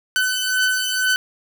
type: beating tone pair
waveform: sawtooth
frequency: 1510 / 1512.1 Hz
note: F#6 / F#6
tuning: +35 / +37 cents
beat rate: 2.1 Hz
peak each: -16 / -19 dBFS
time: 0.16-1.16 s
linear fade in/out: 0 ms
effects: none